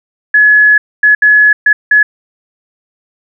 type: tone bursts at uneven times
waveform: sine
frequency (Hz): 1698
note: G#6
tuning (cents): +38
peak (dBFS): -3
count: 5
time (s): 0.34-0.78 / 1.03-1.15 / 1.22-1.53 / 1.66-1.73 / 1.91-2.03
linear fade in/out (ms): 5
effects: none